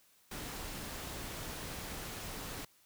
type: noise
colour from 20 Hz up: pink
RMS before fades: -43 dBFS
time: 0.31-2.65 s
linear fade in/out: 5 ms
effects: white hiss -67 dBFS RMS until 2.85 s

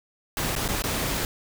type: noise with dropouts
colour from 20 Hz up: pink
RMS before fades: -27 dBFS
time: 0.37-1.25 s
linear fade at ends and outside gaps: 1 ms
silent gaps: 0.553-0.562 / 0.679-0.687 / 0.821-0.839 s
effects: none

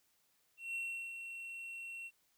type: tone with ADSR envelope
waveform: triangle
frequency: 2721 Hz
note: F7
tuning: 46 cents flat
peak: -35 dBFS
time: 0.57-2.11 s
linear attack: 180 ms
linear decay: 370 ms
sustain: -7 dB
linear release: 49 ms
effects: white hiss -75 dBFS RMS until 2.37 s

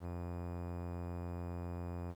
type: tone with low-pass filter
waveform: sawtooth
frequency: 87.31 Hz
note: F2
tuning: in tune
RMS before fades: -42 dBFS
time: 0-2.15 s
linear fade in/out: 50 ms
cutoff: 1000 Hz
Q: 0.96
effects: 11-bit

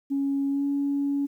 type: tone with pitch glide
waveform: sine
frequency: 277.2 to 281.7 Hz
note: C#4 to C#4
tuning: 0 to +28 cents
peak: -22 dBFS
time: 0.1-1.27 s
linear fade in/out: 20 ms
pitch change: +28 cents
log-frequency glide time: 0.49-0.64 s
effects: tanh soft clip ceiling -18 dBFS + 10-bit

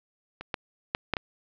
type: clicks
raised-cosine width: 0.3 ms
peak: -21 / -12 / -8 / -8 / -12 dBFS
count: 5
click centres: 0.41 / 0.542 / 0.949 / 1.137 / 1.168 s
effects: low-pass 4000 Hz 12 dB/octave

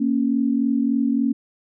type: tone pair together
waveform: sine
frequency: 233.1 / 276.6 Hz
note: A#3 / C#4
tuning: 0 / -4 cents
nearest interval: minor third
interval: 296 cents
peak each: -20 dBFS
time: 0-1.33 s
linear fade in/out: 10 ms
effects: none

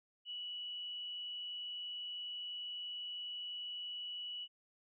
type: tone with amplitude modulation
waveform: sine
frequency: 2943 Hz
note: F#7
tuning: 10 cents flat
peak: -40 dBFS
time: 0.25-4.48 s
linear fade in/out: 50 ms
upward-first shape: sine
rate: 183 Hz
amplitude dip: 25%
effects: none

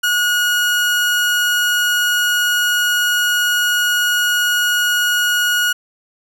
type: tone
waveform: 30% pulse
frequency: 1449 Hz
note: F#6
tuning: 37 cents flat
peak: -11 dBFS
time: 0.03-5.73 s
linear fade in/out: 10 ms
effects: none

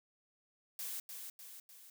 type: noise with echo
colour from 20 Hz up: blue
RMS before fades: -42 dBFS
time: 0.79-1 s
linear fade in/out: 2 ms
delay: 300 ms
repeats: 3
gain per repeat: -5 dB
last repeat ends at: 1.9 s
effects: none

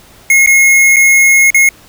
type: tone with dropouts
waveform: square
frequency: 2162 Hz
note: C#7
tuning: 44 cents flat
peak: -5 dBFS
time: 0.3-1.69 s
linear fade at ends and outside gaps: 2 ms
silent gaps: 0.462-0.473 / 0.961-0.966 / 1.504-1.545 s
effects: pink hiss -41 dBFS RMS until 1.88 s

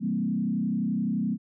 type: tone with frequency modulation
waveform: sine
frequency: 214.5 Hz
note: A3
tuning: 44 cents flat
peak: -24 dBFS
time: 0-1.38 s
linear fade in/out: 50 ms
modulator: 31.7 Hz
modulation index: 1.4
effects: none

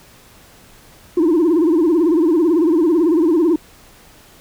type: tone with vibrato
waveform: sine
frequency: 329.6 Hz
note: E4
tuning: in tune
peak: -9 dBFS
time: 1.17-3.56 s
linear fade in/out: 5 ms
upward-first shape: sine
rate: 18 Hz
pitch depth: 150 cents each way
effects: tanh soft clip ceiling -9 dBFS + pink hiss -46 dBFS RMS until 4.4 s

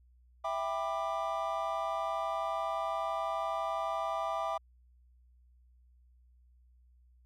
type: chord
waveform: triangle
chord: E minor seventh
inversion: none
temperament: just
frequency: 659.3 / 791.1 / 988.9 / 1186.7 Hz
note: E5 / G5 / B5 / D6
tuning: 0 / +16 / +2 / +18 cents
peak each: -34 / -36 / -38 / -35 dBFS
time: 0.44-4.58 s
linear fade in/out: 10 ms
effects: added 61 Hz sine -60 dBFS peak until 7.25 s

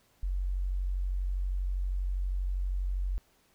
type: tone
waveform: sine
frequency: 46.25 Hz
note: F#1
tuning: in tune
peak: -28 dBFS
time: 0.23-3.18 s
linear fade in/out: 0 ms
effects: pink hiss -67 dBFS RMS until 3.54 s

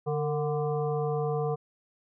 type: harmonic tone with a mistuned harmonic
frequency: 146.83 Hz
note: D3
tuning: in tune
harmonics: 1 / 3 / 5 / 7 / 8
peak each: -30 / -29 / -35 / -42 / -42 dBFS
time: 0.06-1.56 s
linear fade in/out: 20 ms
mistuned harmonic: 3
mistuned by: +60 cents
effects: none

